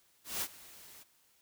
white noise with ADSR envelope, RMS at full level -34 dBFS, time 0.24-1.04 s, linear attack 180 ms, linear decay 54 ms, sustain -20 dB, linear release 21 ms, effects white hiss -69 dBFS RMS until 1.41 s

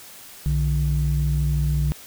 sine tone pair together, 62.14 / 147.8 Hz, B1 / D3, +11 / +11 cents, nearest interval octave + minor third, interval 1500 cents, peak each -20 dBFS, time 0.46-1.92 s, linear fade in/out 0 ms, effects tanh soft clip ceiling -13 dBFS + white hiss -43 dBFS RMS until 2.06 s

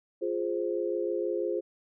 sine chord, F minor, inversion none, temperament equal, 349.2 / 415.3 / 523.3 Hz, F4 / Ab4 / C5, 0 / 0 / 0 cents, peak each -31 / -32 / -33 dBFS, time 0.21-1.61 s, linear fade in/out 20 ms, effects none

